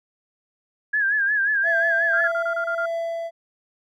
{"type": "tone with vibrato", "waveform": "sine", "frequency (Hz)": 1650, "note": "G#6", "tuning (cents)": -12, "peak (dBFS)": -18, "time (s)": [0.93, 2.28], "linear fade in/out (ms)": 10, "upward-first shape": "sine", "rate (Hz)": 5.6, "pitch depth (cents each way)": 84}
{"type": "tone with tremolo", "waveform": "triangle", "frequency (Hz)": 668, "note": "E5", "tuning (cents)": 23, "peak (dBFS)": -21, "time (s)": [1.63, 3.31], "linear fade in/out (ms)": 50, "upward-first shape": "triangle", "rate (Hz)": 1.7, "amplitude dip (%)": 35}
{"type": "tone bursts", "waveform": "sine", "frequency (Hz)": 1399, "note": "F6", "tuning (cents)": 3, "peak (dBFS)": -23, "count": 7, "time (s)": [2.13, 2.859], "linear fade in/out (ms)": 5, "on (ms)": 81, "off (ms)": 27}
{"effects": []}